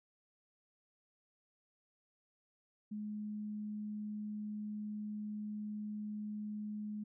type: tone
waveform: sine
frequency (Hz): 210.6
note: G#3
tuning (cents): +24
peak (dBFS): -39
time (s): 2.91-7.04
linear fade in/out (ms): 10
effects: none